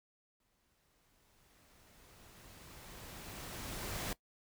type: noise with exponential growth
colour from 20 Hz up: pink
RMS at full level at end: -39 dBFS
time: 0.4-4.13 s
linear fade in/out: 2 ms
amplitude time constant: 810 ms
effects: noise-tail reverb RT60 0.1 s tail -19 dB re dry